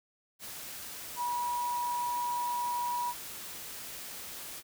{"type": "tone in noise", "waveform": "sine", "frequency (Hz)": 968, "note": "B5", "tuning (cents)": -35, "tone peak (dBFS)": -30, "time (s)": [1.16, 3.14], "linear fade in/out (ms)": 50, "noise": "white", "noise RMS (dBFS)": -43, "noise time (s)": [0.39, 4.63], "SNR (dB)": 10, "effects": []}